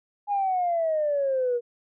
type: exponential sweep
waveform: sine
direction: down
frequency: 830 to 472.4 Hz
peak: -21 dBFS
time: 0.27-1.61 s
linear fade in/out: 50 ms
effects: tanh soft clip ceiling -17 dBFS